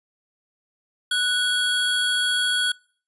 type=tone pair together; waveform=square; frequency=1480 / 3317 Hz; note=F#6 / G#7; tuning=0 / -3 cents; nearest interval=octave + major second; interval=1397 cents; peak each=-24 / -23 dBFS; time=1.11-2.72 s; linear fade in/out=5 ms; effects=noise-tail reverb RT60 0.5 s tail -26 dB re dry + resampled to 24000 Hz